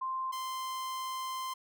sine / 45% pulse tone pair in turn, 1046.5 / 1041.4 Hz, C6 / C6, 0 / -8 cents, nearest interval unison, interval 8 cents, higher first, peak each -32 / -35 dBFS, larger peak first, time 0.01-0.32 / 0.32-1.54 s, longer second, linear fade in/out 10 ms, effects none

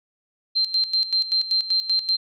sine tone with tremolo, 4141 Hz, C8, 19 cents flat, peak -17 dBFS, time 0.55-2.17 s, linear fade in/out 20 ms, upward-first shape square, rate 5.2 Hz, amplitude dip 75%, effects none

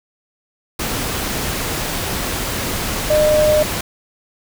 sine tone in noise, 608 Hz, D#5, 40 cents flat, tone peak -11 dBFS, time 3.1-3.63 s, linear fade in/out 5 ms, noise pink, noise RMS -22 dBFS, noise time 0.79-3.81 s, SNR +8 dB, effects none

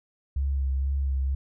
sine tone with vibrato, 67.9 Hz, C#2, 35 cents flat, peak -23 dBFS, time 0.36-1.35 s, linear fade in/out 5 ms, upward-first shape sine, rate 2.1 Hz, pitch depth 31 cents each way, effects none

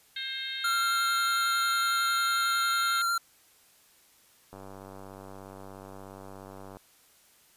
harmonic tone, 530 Hz, C5, 22 cents sharp, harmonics 3 / 4 / 5 / 6 / 7 / 8, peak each -40 / -40 / -46 / -41 / -36 / -43 dBFS, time 0.16-3.02 s, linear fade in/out 5 ms
square tone with vibrato, 1377 Hz, F6, 25 cents flat, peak -26 dBFS, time 0.64-3.18 s, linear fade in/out 5 ms, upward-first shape sine, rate 11 Hz, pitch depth 16 cents each way
click train, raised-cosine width 1 ms, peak -31 dBFS, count 218, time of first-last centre 4.53-6.769 s, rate 96.9 Hz
effects white hiss -61 dBFS RMS until 7.56 s + resampled to 32000 Hz

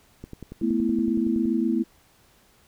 click train, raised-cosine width 3 ms, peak -24 dBFS, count 14, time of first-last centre 0.24-1.455 s, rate 10.7 Hz
sine chord, A suspended second, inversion none, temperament just, 220 / 247.5 / 330 Hz, A3 / B3 / E4, 0 / +4 / +2 cents, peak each -25 dBFS, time 0.61-1.84 s, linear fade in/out 20 ms
effects pink hiss -59 dBFS RMS until 2.67 s

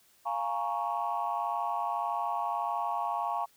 sine chord, Bb minor seventh, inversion second, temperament equal, 698.5 / 830.6 / 932.3 / 1108.7 Hz, F5 / Ab5 / Bb5 / Db6, 0 / 0 / 0 / 0 cents, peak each -34 dBFS, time 0.25-3.46 s, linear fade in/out 20 ms, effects tanh soft clip ceiling -21 dBFS + white hiss -64 dBFS RMS until 3.56 s

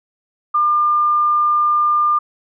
sine tone, 1200 Hz, D6, 37 cents sharp, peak -12 dBFS, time 0.54-2.19 s, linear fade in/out 10 ms, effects none

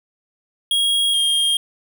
square tone pair in turn, 3284 / 3226 Hz, G#7 / G7, -20 / +49 cents, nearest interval unison, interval 31 cents, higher first, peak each -16 dBFS, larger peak neither, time 0.71-1.14 / 1.14-1.57 s, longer neither, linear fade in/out 2 ms, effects none

